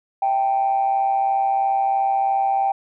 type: tone with amplitude modulation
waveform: sine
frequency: 784 Hz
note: G5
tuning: in tune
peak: -13 dBFS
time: 0.22-2.72 s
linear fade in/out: 5 ms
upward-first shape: sine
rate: 123 Hz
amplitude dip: 60%
effects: tanh soft clip ceiling -11 dBFS